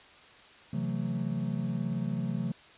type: chord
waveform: triangle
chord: F# half-diminished seventh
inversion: second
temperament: just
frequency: 133.2 / 166.5 / 185 / 222 Hz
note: C3 / E3 / F#3 / A3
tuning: +31 / +18 / 0 / +16 cents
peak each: -33 dBFS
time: 0.73-2.52 s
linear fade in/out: 5 ms
effects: white hiss -54 dBFS RMS until 2.77 s + resampled to 8000 Hz